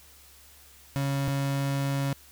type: tone pair in turn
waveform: 35% pulse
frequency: 138.59 / 138.59 Hz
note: C#3 / C#3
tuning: 0 / 0 cents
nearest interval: unison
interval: 0 cents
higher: neither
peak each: -24 dBFS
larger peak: neither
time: 0.96-1.28 / 1.28-2.13 s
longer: second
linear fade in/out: 0 ms
effects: added 70 Hz sine -58 dBFS peak until 2.31 s + white hiss -54 dBFS RMS until 2.31 s